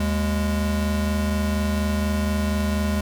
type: tone pair together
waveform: square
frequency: 76.76 / 206.1 Hz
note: D#2 / G#3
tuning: -23 / -13 cents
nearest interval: octave + perfect fourth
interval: 1710 cents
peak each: -24 dBFS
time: 0-3.01 s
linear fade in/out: 5 ms
effects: none